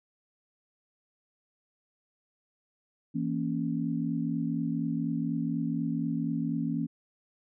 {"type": "chord", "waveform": "sine", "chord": "A# diminished", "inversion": "second", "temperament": "equal", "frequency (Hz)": [164.81, 233.1, 277.2], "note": ["E3", "A#3", "C#4"], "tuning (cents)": [0, 0, 0], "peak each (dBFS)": -32, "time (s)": [3.14, 6.87], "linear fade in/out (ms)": 20, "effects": []}